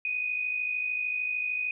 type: tone with amplitude modulation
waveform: sine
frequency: 2489 Hz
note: D#7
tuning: in tune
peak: -25 dBFS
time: 0.05-1.71 s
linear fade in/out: 2 ms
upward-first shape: sine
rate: 53.3 Hz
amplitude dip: 55%
effects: none